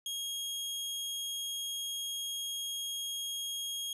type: tone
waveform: sawtooth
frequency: 3270 Hz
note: G#7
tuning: 28 cents flat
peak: -32 dBFS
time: 0.06-3.93 s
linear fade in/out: 2 ms
effects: resampled to 32000 Hz